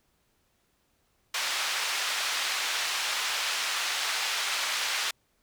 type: band-pass noise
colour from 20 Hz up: white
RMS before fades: -30 dBFS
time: 1.34-5.11 s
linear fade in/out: 5 ms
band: 950 to 4400 Hz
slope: 12 dB/octave
effects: pink hiss -71 dBFS RMS until 5.42 s